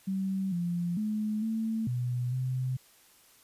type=tone with pitch steps; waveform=sine; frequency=191.8 / 173.6 / 213.6 / 222.7 / 123.3 / 128.7 Hz; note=G3 / F3 / G#3 / A3 / B2 / C3; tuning=-37 / -10 / +49 / +21 / -2 / -28 cents; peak=-28 dBFS; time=0.07-2.77 s; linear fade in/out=10 ms; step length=450 ms; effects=white hiss -60 dBFS RMS until 3.43 s + resampled to 32000 Hz